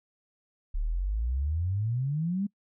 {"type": "exponential sweep", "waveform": "sine", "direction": "up", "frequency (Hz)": [34.65, 207.7], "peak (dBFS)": -26, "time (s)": [0.74, 2.47], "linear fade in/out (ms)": 10, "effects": ["noise-tail reverb RT60 0.1 s tail -24 dB re dry"]}